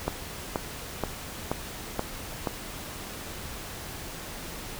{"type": "click train", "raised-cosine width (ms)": 1, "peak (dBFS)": -12, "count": 6, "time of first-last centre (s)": [0.08, 2.472], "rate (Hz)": 2.09, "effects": ["pink hiss -39 dBFS RMS until 4.79 s"]}